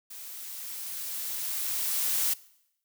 blue noise with level ramp, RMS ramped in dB -43 to -26 dBFS, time 0.1-2.34 s, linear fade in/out 10 ms, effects noise-tail reverb RT60 0.8 s tail -21 dB re dry

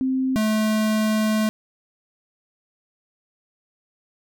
sine / square tone pair in turn, 261.6 / 216.2 Hz, C4 / A3, 0 / -30 cents, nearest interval minor third, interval 330 cents, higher first, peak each -19 dBFS, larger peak neither, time 0.01-0.36 / 0.36-1.49 s, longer second, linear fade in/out 0 ms, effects none

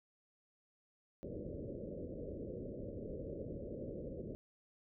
white low-pass noise, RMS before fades -45 dBFS, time 1.23-4.35 s, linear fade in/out 0 ms, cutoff 580 Hz, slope 96 dB/octave, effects none

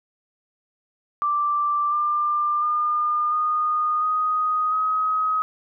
sine tone with pitch steps, 1174.7 / 1192.5 / 1210.5 / 1228.8 / 1247.4 / 1266.3 Hz, D6 / D6 / D#6 / D#6 / D#6 / D#6, 0 / +26 / -48 / -22 / +4 / +30 cents, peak -19 dBFS, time 1.22-5.42 s, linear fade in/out 0 ms, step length 700 ms, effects none

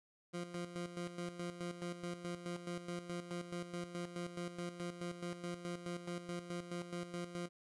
20% pulse tone with tremolo, 174.61 Hz, F3, in tune, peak -35 dBFS, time 0.33-7.49 s, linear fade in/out 20 ms, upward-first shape square, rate 4.7 Hz, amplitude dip 65%, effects resampled to 24000 Hz

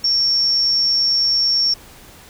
sine tone with amplitude modulation, 5480 Hz, F8, 34 cents flat, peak -12 dBFS, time 0.04-1.74 s, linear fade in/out 5 ms, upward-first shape sine, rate 129 Hz, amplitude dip 35%, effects pink hiss -43 dBFS RMS until 2.29 s

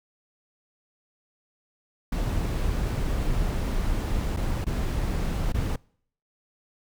brown noise with dropouts, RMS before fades -26 dBFS, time 2.12-5.76 s, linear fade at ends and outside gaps 5 ms, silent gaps 4.365-4.37 / 4.644-4.666 / 5.523-5.543 s, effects noise-tail reverb RT60 0.6 s tail -25 dB re dry

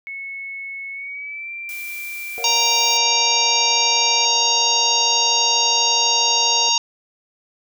sine tone with pitch glide, 2199 to 2357 Hz, C#7 to D7, -14 to +6 cents, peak -28 dBFS, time 0.07-4.25 s, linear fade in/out 0 ms, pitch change +120 cents, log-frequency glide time 0.92-1.51 s
blue noise, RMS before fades -36 dBFS, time 1.69-2.97 s, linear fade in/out 0 ms
triangle chord, Gb major seventh, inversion first, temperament equal, 466.2 / 554.4 / 698.5 / 740 Hz, Bb4 / Db5 / F5 / Gb5, 0 / 0 / 0 / 0 cents, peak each -31 / -36 / -35 / -35 dBFS, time 2.38-6.69 s, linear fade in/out 0 ms
harmonic tone, 932.3 Hz, A#5, in tune, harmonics 1 / 3 / 4 / 5 / 6 / 7, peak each -22 / -22 / -22 / -22 / -22 / -22 dBFS, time 2.44-6.78 s, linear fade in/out 2 ms
effects none

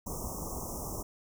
pink band-stop noise, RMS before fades -38 dBFS, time 0.06-1.03 s, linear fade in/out 10 ms, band 1200 to 5500 Hz, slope 96 dB/octave, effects none

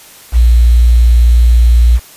sine tone with quantisation, 59.1 Hz, A#1, 24 cents sharp, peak -3 dBFS, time 0.32-2 s, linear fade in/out 50 ms, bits 5, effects white hiss -37 dBFS RMS until 2.16 s + resampled to 32000 Hz

